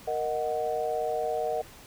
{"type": "chord", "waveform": "sine", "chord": "D# minor", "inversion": "second", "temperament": "equal", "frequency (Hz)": [466.2, 622.3, 740], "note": ["A#4", "D#5", "F#5"], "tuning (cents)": [0, 0, 0], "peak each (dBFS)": -31, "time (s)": [0.07, 1.62], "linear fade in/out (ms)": 10, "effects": ["pink hiss -50 dBFS RMS until 1.86 s"]}